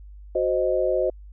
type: chord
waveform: sine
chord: C diminished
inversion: second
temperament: equal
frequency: 370 / 523.3 / 622.3 Hz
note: Gb4 / C5 / Eb5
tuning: 0 / 0 / 0 cents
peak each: -25 / -23 / -24 dBFS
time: 0.35-1.1 s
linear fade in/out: 5 ms
effects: added 50 Hz sine -40 dBFS peak until 1.32 s